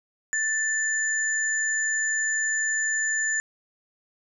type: tone pair together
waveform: sine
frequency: 1764 / 7052 Hz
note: A6 / A8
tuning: +4 / +3 cents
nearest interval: 2 octaves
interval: 2399 cents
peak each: -24 / -28 dBFS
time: 0.33-3.4 s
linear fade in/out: 0 ms
effects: none